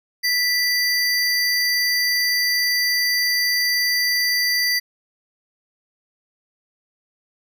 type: tone pair together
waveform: square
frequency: 1975.5 / 4699 Hz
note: B6 / D8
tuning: 0 / 0 cents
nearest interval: octave + minor third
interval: 1500 cents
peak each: -21 dBFS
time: 0.23-4.8 s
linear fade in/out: 20 ms
effects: none